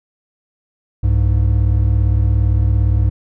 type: tone pair together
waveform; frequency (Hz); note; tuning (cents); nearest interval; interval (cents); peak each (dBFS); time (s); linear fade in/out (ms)
triangle; 64.27 / 101.8; C2 / G#2; -30 / -34; minor sixth; 796; -12; 1.03-3.1; 10
effects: none